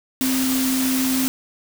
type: tone in noise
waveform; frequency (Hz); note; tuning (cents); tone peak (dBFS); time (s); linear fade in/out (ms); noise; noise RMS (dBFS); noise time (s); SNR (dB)
sine; 261; C4; -4; -19; 0.21-1.28; 0; white; -25; 0.21-1.28; +3
effects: none